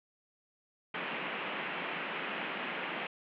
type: band-pass noise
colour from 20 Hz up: white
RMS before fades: -38 dBFS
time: 0.94-3.07 s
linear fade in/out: 5 ms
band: 160 to 2900 Hz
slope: 48 dB/octave
effects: none